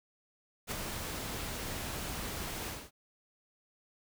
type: noise with ADSR envelope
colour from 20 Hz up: pink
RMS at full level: -34 dBFS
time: 0.67-2.91 s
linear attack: 47 ms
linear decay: 8 ms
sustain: -5 dB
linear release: 230 ms
effects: none